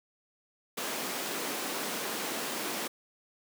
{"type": "high-pass noise", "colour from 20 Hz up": "pink", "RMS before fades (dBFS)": -35, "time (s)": [0.77, 2.88], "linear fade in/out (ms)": 10, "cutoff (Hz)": 230, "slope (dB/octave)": 24, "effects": []}